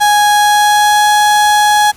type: tone with pitch glide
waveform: 35% pulse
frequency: 830.6 to 837.3 Hz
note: G#5 to G#5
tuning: 0 to +14 cents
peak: -5 dBFS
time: 0-1.92 s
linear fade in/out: 20 ms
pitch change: +14 cents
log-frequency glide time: 0.33-1.06 s
effects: pink hiss -40 dBFS RMS until 1.96 s + resampled to 32000 Hz